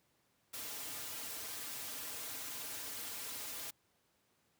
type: noise with comb filter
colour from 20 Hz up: white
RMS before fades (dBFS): -44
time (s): 0.53-3.71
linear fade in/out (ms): 10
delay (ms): 5.4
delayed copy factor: -0.95
effects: pink hiss -75 dBFS RMS until 4.59 s + high-pass 100 Hz 12 dB/octave